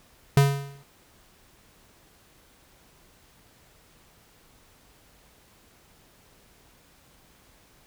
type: tone with exponential decay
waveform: square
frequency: 139.8 Hz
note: C#3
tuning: 15 cents sharp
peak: -13 dBFS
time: 0.37-0.83 s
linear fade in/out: 2 ms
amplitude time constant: 100 ms
effects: pink hiss -58 dBFS RMS until 7.86 s